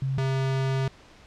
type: tone pair in turn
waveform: sine / square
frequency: 134.2 / 133.64 Hz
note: C3 / C3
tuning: +44 / +37 cents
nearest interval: unison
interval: 7 cents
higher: first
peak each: -24 dBFS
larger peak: neither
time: 0.02-0.18 / 0.18-0.88 s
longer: second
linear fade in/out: 2 ms
effects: pink hiss -52 dBFS RMS until 1.26 s + low-pass 5000 Hz 12 dB/octave